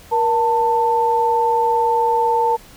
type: tone pair together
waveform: sine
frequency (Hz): 472.8 / 891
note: A#4 / A5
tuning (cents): +24 / +22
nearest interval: major seventh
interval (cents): 1098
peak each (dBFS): -19 / -15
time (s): 0.11-2.57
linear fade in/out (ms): 20
effects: pink hiss -44 dBFS RMS until 2.76 s